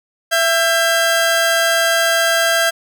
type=tone pair together; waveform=sawtooth; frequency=668 / 1600.3 Hz; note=E5 / G6; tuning=+23 / +35 cents; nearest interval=octave + minor third; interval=1512 cents; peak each=-12 dBFS; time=0.31-2.71 s; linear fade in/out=20 ms; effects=none